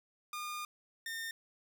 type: tone pair in turn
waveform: sawtooth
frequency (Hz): 1214 / 1818.9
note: D#6 / A#6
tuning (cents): -43 / -43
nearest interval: perfect fifth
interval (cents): 700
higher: second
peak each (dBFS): -35 / -35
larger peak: neither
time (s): 0.33-0.65 / 1.06-1.31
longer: first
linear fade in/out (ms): 2
effects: none